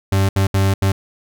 40% pulse tone bursts at uneven times, 97.1 Hz, G2, 16 cents flat, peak -12 dBFS, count 4, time 0.12-0.29 / 0.36-0.47 / 0.54-0.74 / 0.82-0.92 s, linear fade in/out 5 ms, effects none

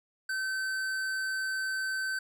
sine tone with tanh clipping, 1538 Hz, G6, 33 cents flat, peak -32 dBFS, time 0.29-2.19 s, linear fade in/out 5 ms, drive 15 dB, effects none

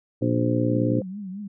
harmonic tone, 59.2 Hz, A#1, 27 cents sharp, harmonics 2 / 3 / 4 / 5 / 6 / 7, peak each -24 / -34 / -27 / -24 / -31 / -33 dBFS, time 0.21-1.01 s, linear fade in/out 20 ms
sine tone, 518 Hz, C5, 17 cents flat, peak -28 dBFS, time 0.22-1.02 s, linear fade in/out 2 ms
sine tone with vibrato, 195.9 Hz, G3, 1 cent flat, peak -31 dBFS, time 0.7-1.48 s, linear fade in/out 10 ms, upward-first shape triangle, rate 4.6 Hz, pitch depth 140 cents each way
effects none

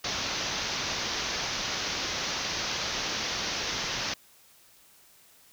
white low-pass noise, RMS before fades -32 dBFS, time 0.04-4.14 s, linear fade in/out 5 ms, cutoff 6300 Hz, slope 96 dB/octave, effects white hiss -58 dBFS RMS until 5.52 s

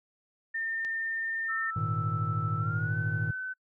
sine tone, 1809 Hz, A6, 48 cents sharp, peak -30 dBFS, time 0.54-1.71 s, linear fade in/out 10 ms
click, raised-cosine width 0.2 ms, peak -28 dBFS, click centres 0.849 s
sine tone with pitch glide, 1320 to 1516.3 Hz, E6 to F#6, +2 to +42 cents, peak -33 dBFS, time 1.48-3.54 s, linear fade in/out 20 ms, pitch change +240 cents, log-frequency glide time 2.58-2.96 s
triangle chord, Ab suspended second, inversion none, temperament just, 103.83 / 116.8 / 155.74 Hz, Ab2 / Bb2 / Eb3, 0 / +4 / +2 cents, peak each -31 dBFS, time 1.76-3.31 s, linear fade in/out 5 ms
effects noise-tail reverb RT60 0.1 s tail -25 dB re dry

